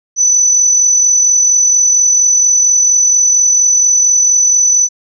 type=tone with amplitude modulation; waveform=sine; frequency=5990 Hz; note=F#8; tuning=20 cents sharp; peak=-5 dBFS; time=0.16-4.89 s; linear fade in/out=50 ms; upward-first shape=sine; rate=44.3 Hz; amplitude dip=35%; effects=none